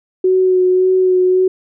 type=tone with vibrato; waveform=sine; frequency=370 Hz; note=F#4; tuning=in tune; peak=-9 dBFS; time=0.24-1.48 s; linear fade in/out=5 ms; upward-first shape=sine; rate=1.8 Hz; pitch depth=17 cents each way; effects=none